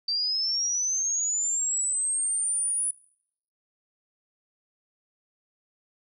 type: linear sweep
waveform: sine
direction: up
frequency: 4624 to 9890 Hz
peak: -24 dBFS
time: 0.08-2.91 s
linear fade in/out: 5 ms
effects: noise-tail reverb RT60 0.7 s tail -24 dB re dry